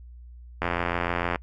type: click train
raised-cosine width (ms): 0.5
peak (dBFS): -10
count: 65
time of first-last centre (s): 0.62-1.358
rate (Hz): 86.7
effects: noise-tail reverb RT60 0.1 s tail -26 dB re dry + added 60 Hz sine -42 dBFS peak until 1.42 s